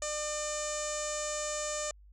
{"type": "tone with low-pass filter", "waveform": "sawtooth", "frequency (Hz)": 600, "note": "D5", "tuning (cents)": 37, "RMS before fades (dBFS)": -35, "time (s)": [0.02, 1.91], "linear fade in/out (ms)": 2, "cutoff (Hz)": 7100, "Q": 9.5, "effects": ["added 50 Hz sine -53 dBFS peak until 2.12 s"]}